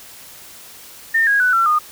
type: tone with pitch steps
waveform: sine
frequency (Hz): 1814 / 1644.3 / 1490.5 / 1351.1 / 1224.8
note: A#6 / G#6 / F#6 / E6 / D#6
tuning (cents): -48 / -18 / +12 / +42 / -28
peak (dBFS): -12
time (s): 1.14-1.79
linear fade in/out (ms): 10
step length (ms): 130
effects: white hiss -40 dBFS RMS until 1.91 s